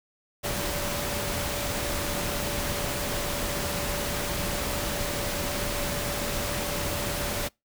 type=tone in noise; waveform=sine; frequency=578 Hz; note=D5; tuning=28 cents flat; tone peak=-36 dBFS; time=0.43-7.49 s; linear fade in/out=20 ms; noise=pink; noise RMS=-30 dBFS; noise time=0.43-7.49 s; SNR=-9 dB; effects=noise-tail reverb RT60 0.2 s tail -25 dB re dry